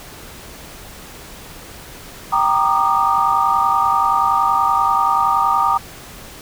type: chord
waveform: sine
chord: Eb major seventh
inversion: first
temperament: equal with one note detuned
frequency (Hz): 784 / 932.3 / 1174.7 / 1225.2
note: G5 / Bb5 / D6 / Eb6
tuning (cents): 0 / 0 / 0 / -27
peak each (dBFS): -20 / -18 / -20 / -17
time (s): 2.32-5.78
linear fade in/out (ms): 10
effects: pink hiss -37 dBFS RMS until 6.41 s